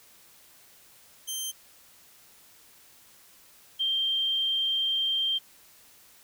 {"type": "tone pair in turn", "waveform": ["15% pulse", "sine"], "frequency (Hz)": [3136, 3165], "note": ["G7", "G7"], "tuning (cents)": [0, 16], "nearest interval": "unison", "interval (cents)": 16, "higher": "second", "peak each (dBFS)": -24, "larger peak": "neither", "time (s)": [[1.27, 1.52], [3.79, 5.39]], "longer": "second", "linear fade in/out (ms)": 20, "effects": ["white hiss -56 dBFS RMS until 6.23 s"]}